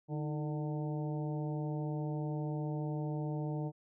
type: harmonic tone with a mistuned harmonic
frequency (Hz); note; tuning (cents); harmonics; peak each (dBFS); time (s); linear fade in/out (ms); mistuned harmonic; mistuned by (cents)
149.5; D3; +31; 1 / 2 / 3 / 4 / 5 / 6; -35 / -41 / -45 / -47 / -49 / -51; 0.08-3.72; 50; 2; +77
effects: none